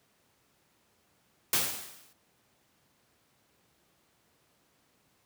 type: noise with exponential decay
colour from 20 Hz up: white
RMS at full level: -24 dBFS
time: 1.53-2.13 s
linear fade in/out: 2 ms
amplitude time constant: 130 ms
effects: pink hiss -69 dBFS RMS until 5.25 s + high-pass 100 Hz 12 dB/octave